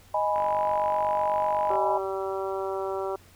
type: chord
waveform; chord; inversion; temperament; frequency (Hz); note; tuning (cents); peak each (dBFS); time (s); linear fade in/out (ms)
sine; G# minor; second; equal; 622.3 / 830.6 / 987.8; D#5 / G#5 / B5; 0 / 0 / 0; -27; 0.14-1.98; 5
type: click train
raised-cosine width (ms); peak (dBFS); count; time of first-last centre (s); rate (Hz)
0.5; -24; 68; 0.36-1.756; 48
type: harmonic tone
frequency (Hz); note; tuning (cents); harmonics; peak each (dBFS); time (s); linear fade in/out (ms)
192.8; G3; -28; 2 / 3 / 4 / 5 / 6 / 7; -30 / -34 / -36 / -38 / -40 / -41; 1.7-3.16; 5
effects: added 90 Hz sine -56 dBFS peak until 3.35 s + pink hiss -56 dBFS RMS until 3.35 s